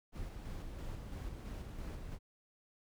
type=noise with tremolo; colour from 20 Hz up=brown; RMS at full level=-43 dBFS; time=0.12-2.19 s; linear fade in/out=50 ms; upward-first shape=square; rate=3 Hz; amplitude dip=30%; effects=none